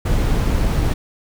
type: noise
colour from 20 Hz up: brown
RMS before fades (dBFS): -17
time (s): 0.05-0.94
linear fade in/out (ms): 10
effects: none